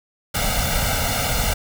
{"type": "noise with comb filter", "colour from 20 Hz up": "pink", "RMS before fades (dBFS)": -21, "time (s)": [0.34, 1.54], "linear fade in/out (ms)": 10, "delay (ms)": 1.4, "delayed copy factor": 1, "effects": []}